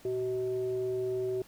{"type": "tone with frequency modulation", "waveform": "sine", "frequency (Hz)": 378.3, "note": "F#4", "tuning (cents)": 38, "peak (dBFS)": -29, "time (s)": [0.05, 1.42], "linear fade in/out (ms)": 2, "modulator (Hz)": 260, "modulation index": 0.39, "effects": ["pink hiss -57 dBFS RMS until 1.47 s"]}